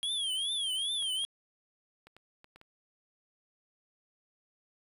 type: tone with vibrato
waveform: square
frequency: 3270 Hz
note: G#7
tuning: 28 cents flat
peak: -31 dBFS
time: 0.03-1.25 s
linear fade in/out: 0 ms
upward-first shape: triangle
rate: 2.5 Hz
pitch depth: 170 cents each way
type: clicks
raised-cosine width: 0.3 ms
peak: -37 dBFS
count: 7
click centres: 1.025 / 1.24 / 2.07 / 2.166 / 2.444 / 2.56 / 2.614 s
effects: resampled to 32000 Hz + 10-bit